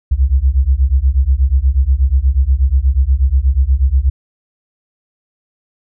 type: beating tone pair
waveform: sine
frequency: 62.5 / 70.8 Hz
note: B1 / C#2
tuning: +21 / +37 cents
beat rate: 8.3 Hz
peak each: -12 dBFS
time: 0.11-4.1 s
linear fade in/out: 10 ms
effects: none